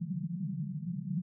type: band-pass noise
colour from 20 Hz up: pink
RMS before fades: -36 dBFS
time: 0-1.22 s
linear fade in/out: 20 ms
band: 140 to 200 Hz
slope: 96 dB/octave
effects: none